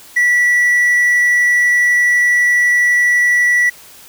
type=tone with hard clipping; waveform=triangle; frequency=1952 Hz; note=B6; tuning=21 cents flat; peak=-10 dBFS; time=0.16-3.7 s; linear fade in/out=10 ms; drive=5 dB; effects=white hiss -40 dBFS RMS until 4.08 s